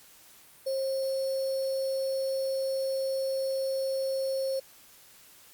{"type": "tone with sample-and-hold", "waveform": "sine", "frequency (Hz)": 535, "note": "C5", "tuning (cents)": 38, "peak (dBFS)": -27, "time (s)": [0.66, 4.6], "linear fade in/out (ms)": 10, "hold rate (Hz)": 4900, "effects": ["white hiss -55 dBFS RMS until 5.53 s", "Opus 48 kbps"]}